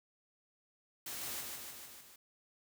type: noise with echo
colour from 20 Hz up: white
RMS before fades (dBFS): -43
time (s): 1.06-1.41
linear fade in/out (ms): 5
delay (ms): 150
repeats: 5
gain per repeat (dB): -3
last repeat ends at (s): 2.16
effects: none